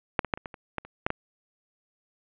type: clicks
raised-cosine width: 0.5 ms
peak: -6 / -17 / -9 / -24 / -21 / -26 / -14 / -28 / -9 / -12 dBFS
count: 10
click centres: 0.192 / 0.247 / 0.338 / 0.375 / 0.458 / 0.542 / 0.783 / 0.85 / 1.065 / 1.104 s
effects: resampled to 8000 Hz + 8-bit